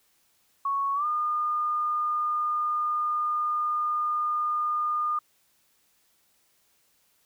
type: tone with pitch glide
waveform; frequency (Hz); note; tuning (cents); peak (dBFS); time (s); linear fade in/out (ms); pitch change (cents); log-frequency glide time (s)
sine; 1108.7 to 1216; C#6 to D#6; 0 to -40; -24; 0.65-5.19; 5; +160; 0.94-1.06
effects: white hiss -67 dBFS RMS until 7.25 s